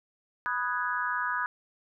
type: chord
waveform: sine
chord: G# minor seventh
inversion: first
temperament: equal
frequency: 987.8 / 1244.5 / 1480 / 1661.2 Hz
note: B5 / D#6 / F#6 / G#6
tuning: 0 / 0 / 0 / 0 cents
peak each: -33 dBFS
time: 0.46-1.46 s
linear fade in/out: 0 ms
effects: none